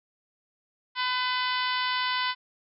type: harmonic tone with a mistuned harmonic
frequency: 503 Hz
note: B4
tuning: 32 cents sharp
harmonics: 2 / 3 / 4 / 5 / 6 / 7 / 8 / 9 / 10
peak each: -29 / -33 / -33 / -39 / -34 / -36 / -38 / -38 / -42 dBFS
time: 0.95-2.35 s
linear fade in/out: 50 ms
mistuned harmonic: 10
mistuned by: +29 cents
effects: none